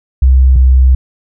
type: tone pair in turn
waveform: sine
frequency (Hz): 65 / 64.48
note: C2 / C2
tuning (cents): -11 / -25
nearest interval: unison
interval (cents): 14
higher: first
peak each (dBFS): -3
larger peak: neither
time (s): 0.22-0.56 / 0.56-0.95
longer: second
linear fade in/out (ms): 5
effects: none